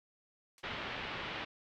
blue noise with exponential decay, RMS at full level -47 dBFS, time 0.58-0.67 s, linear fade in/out 1 ms, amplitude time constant 18 ms
white low-pass noise, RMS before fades -41 dBFS, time 0.63-1.45 s, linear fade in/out 10 ms, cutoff 3300 Hz, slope 24 dB/octave
effects low-pass 5000 Hz 12 dB/octave

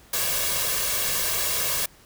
white noise with comb filter, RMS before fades -25 dBFS, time 0.13-1.86 s, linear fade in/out 5 ms, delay 1.8 ms, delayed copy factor +0.65, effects pink hiss -53 dBFS RMS until 2.05 s

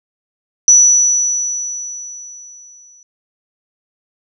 sine tone with exponential decay, 5920 Hz, F#8, in tune, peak -3 dBFS, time 0.68-3.03 s, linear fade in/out 1 ms, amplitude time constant 510 ms, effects none

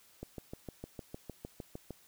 click train, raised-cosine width 2 ms, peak -28 dBFS, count 12, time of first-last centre 0.23-1.907 s, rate 6.56 Hz, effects white hiss -63 dBFS RMS until 2.07 s

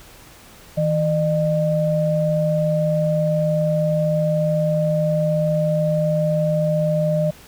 sine tone pair together, 160.2 / 606.1 Hz, E3 / D#5, -49 / -46 cents, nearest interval octave + major seventh, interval 2303 cents, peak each -19 dBFS, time 0.77-7.31 s, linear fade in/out 10 ms, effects pink hiss -45 dBFS RMS until 7.47 s

